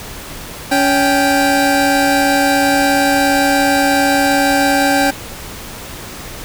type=tone pair together; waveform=25% pulse; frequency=280.4 / 784 Hz; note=C#4 / G5; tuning=+20 / 0 cents; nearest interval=octave + tritone; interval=1780 cents; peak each=-10 dBFS; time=0.71-5.11 s; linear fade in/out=10 ms; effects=pink hiss -30 dBFS RMS until 6.44 s